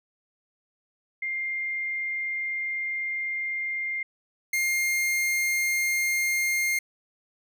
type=tone pair in turn; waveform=sine / 45% pulse; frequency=2108 / 2120 Hz; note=C7 / C7; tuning=+12 / +22 cents; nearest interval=unison; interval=10 cents; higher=second; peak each=-27 / -23 dBFS; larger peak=second; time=1.22-4.03 / 4.53-6.79 s; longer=first; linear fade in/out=5 ms; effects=none

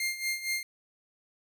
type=tone with tremolo; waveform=sawtooth; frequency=2113 Hz; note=C7; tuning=16 cents sharp; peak=-24 dBFS; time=0-0.63 s; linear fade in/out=2 ms; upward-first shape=sine; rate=4.3 Hz; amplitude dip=75%; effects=none

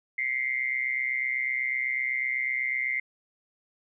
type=tone with amplitude modulation; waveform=sine; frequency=2089 Hz; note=C7; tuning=3 cents flat; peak=-22 dBFS; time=0.18-3 s; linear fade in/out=5 ms; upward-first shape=sine; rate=128 Hz; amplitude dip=85%; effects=none

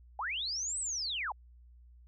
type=linear two-way sweep; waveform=sine; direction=up then down; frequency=740 to 8270 to 740 Hz; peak=-33 dBFS; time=0.19-1.32 s; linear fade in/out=2 ms; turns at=0.79 s; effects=added 60 Hz sine -54 dBFS peak until 2.07 s

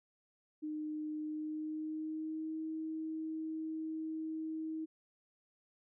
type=tone with pitch glide; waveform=sine; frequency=305.9 to 317.1 Hz; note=D#4 to D#4; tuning=-29 to +33 cents; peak=-37 dBFS; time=0.62-4.86 s; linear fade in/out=20 ms; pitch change=+62 cents; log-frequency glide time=1.21-2.6 s; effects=none

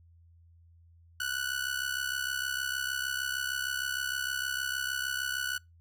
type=tone with amplitude modulation; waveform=sawtooth; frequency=1480 Hz; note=F#6; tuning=in tune; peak=-24 dBFS; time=1.2-5.58 s; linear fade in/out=5 ms; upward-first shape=sine; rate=66.5 Hz; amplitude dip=75%; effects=noise-tail reverb RT60 0.2 s tail -25 dB re dry + added 84 Hz sine -56 dBFS peak until 5.8 s

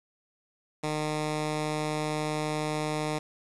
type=tone; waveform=10% pulse; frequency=152.6 Hz; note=D#3; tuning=33 cents flat; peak=-20 dBFS; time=0.83-3.19 s; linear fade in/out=10 ms; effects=resampled to 24000 Hz + 8-bit

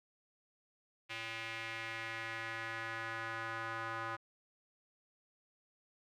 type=tone with band-pass filter sweep; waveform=square; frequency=113.3 Hz; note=A#2; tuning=49 cents flat; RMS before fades=-42 dBFS; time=1.09-4.17 s; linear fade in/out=20 ms; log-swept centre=2500 to 1300 Hz; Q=2.4; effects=none

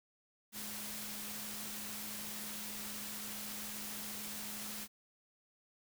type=tone in noise; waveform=sine; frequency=210.4 Hz; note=G#3; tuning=23 cents sharp; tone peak=-51 dBFS; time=0.52-4.88 s; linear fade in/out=50 ms; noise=white; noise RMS=-44 dBFS; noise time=0.52-4.88 s; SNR=-10 dB; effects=none

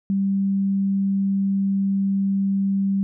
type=tone; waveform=sine; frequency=195.9 Hz; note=G3; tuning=1 cent flat; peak=-18 dBFS; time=0.1-3.03 s; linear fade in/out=0 ms; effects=none

